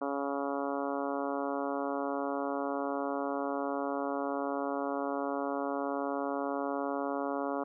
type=harmonic tone; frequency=140.1 Hz; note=C#3; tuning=19 cents sharp; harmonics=2 / 3 / 4 / 5 / 6 / 7 / 8 / 9 / 10; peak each=-36 / -39 / -37 / -39 / -42 / -43 / -42 / -45 / -47 dBFS; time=0.01-7.64 s; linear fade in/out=10 ms; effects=none